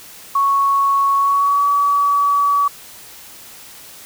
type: tone with pitch glide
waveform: sine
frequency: 1108.7 to 1140.5 Hz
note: C#6 to C#6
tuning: 0 to +49 cents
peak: -12 dBFS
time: 0.35-2.68 s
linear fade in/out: 5 ms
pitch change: +49 cents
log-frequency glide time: 1.17-1.65 s
effects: white hiss -39 dBFS RMS until 4.05 s